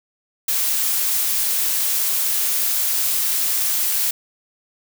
blue noise, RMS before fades -20 dBFS, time 0.48-4.11 s, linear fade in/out 5 ms, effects none

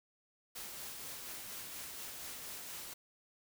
white noise with tremolo, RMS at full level -45 dBFS, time 0.55-2.94 s, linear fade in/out 10 ms, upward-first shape sine, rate 4.2 Hz, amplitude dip 25%, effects none

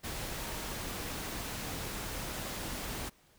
sine tone in noise, 932.3 Hz, A#5, in tune, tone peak -50 dBFS, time 0.39-0.74 s, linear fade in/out 20 ms, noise pink, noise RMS -39 dBFS, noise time 0.03-3.1 s, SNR -14 dB, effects pink hiss -65 dBFS RMS until 3.38 s

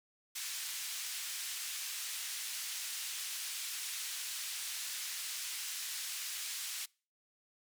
white band-pass noise, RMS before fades -41 dBFS, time 0.35-6.86 s, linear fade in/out 10 ms, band 2000 to 9800 Hz, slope 12 dB/octave, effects noise-tail reverb RT60 0.4 s tail -26 dB re dry

